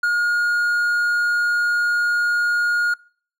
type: tone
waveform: triangle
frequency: 1430 Hz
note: F6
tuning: 41 cents sharp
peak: -14 dBFS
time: 0.03-2.94 s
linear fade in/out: 5 ms
effects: noise-tail reverb RT60 0.5 s tail -25 dB re dry